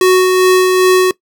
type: tone with tremolo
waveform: square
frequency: 370 Hz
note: F#4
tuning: in tune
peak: -6 dBFS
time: 0.01-1.11 s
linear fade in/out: 2 ms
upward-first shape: sine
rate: 2.5 Hz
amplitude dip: 30%
effects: noise-tail reverb RT60 0.1 s tail -20 dB re dry

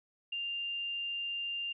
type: tone with ADSR envelope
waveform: sine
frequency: 2794 Hz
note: F7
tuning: in tune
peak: -32 dBFS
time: 0.32-1.73 s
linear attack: 8 ms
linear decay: 5 ms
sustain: -2 dB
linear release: 12 ms
effects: none

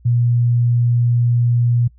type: tone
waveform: sine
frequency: 120 Hz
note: B2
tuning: 49 cents flat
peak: -12 dBFS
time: 0.05-1.88 s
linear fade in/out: 10 ms
effects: noise-tail reverb RT60 0.1 s tail -24 dB re dry + added 60 Hz sine -45 dBFS peak until 1.98 s

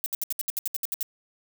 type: noise bursts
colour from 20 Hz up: violet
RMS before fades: -28 dBFS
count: 12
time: 0.04-1.029 s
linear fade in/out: 0 ms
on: 21 ms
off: 67 ms
effects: none

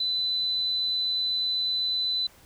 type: tone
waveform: sine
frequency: 4006 Hz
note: B7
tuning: 24 cents sharp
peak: -24 dBFS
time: 0-2.27 s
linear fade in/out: 5 ms
effects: pink hiss -55 dBFS RMS until 2.45 s

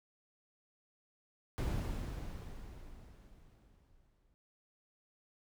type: noise with exponential decay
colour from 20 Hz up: brown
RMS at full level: -33 dBFS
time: 1.58-4.34 s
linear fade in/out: 0 ms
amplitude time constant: 600 ms
effects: none

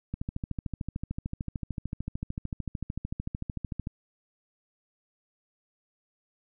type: click train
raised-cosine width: 5 ms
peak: -20 dBFS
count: 51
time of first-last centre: 0.14-3.871 s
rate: 13.4 Hz
effects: none

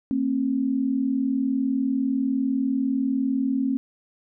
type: tone pair together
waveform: sine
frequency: 229.4 / 269.4 Hz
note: A#3 / C#4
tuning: -28 / -49 cents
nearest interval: minor third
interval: 279 cents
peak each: -26 / -22 dBFS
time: 0.11-3.77 s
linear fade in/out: 0 ms
effects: none

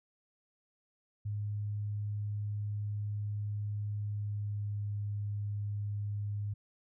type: tone with pitch glide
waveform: sine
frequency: 103.83 to 102.93 Hz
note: G#2 to G#2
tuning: 0 to -15 cents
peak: -33 dBFS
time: 1.25-6.54 s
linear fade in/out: 10 ms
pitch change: -15 cents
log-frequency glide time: 3.97-4.86 s
effects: none

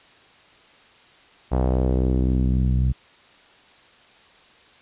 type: tone with low-pass filter sweep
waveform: sawtooth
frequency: 63.8 Hz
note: C2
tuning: 43 cents flat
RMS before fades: -20 dBFS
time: 1.51-2.93 s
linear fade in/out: 20 ms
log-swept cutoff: 810 to 130 Hz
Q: 1.6
effects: white hiss -52 dBFS RMS until 4.81 s + resampled to 8000 Hz

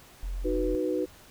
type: tone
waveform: sine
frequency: 44.03 Hz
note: F1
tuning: 15 cents sharp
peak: -30 dBFS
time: 0.23-0.75 s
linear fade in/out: 0 ms
type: chord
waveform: sine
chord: B major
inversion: first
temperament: just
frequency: 308.7 / 370.4 / 493.9 Hz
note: D#4 / F#4 / B4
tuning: -14 / +2 / 0 cents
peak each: -30 dBFS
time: 0.44-1.06 s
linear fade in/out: 20 ms
effects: pink hiss -53 dBFS RMS until 1.3 s

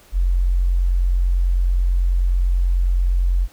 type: tone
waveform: sine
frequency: 44.61 Hz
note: F1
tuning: 38 cents sharp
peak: -14 dBFS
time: 0.12-3.48 s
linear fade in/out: 50 ms
effects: pink hiss -50 dBFS RMS until 3.52 s

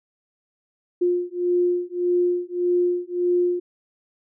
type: beating tone pair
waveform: sine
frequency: 353.6 / 355.3 Hz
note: F4 / F4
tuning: +22 / +30 cents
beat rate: 1.7 Hz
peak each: -22 dBFS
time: 1.01-3.6 s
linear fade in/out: 10 ms
effects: none

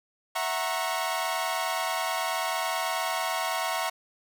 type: chord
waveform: sawtooth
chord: F# dominant seventh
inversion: third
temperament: equal with one note detuned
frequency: 659.3 / 740 / 932.3 / 1095.4 Hz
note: E5 / F#5 / A#5 / C#6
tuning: 0 / 0 / 0 / -21 cents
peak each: -29 dBFS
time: 0.35-3.9 s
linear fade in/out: 10 ms
effects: none

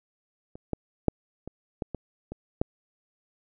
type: clicks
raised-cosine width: 2 ms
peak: -29 / -15 / -7 / -24 / -16 / -19 / -23 / -10 dBFS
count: 8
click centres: 0.555 / 0.733 / 1.083 / 1.476 / 1.822 / 1.947 / 2.32 / 2.615 s
effects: none

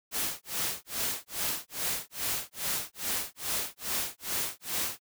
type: noise with tremolo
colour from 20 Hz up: white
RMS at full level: -30 dBFS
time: 0.11-5 s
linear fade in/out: 50 ms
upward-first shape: sine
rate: 2.4 Hz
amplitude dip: 100%
effects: none

